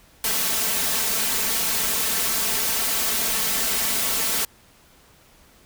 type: noise with comb filter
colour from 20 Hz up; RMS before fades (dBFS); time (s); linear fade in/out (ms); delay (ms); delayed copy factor
white; -23; 0.24-4.45; 2; 4.5; +0.7
effects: pink hiss -54 dBFS RMS until 5.65 s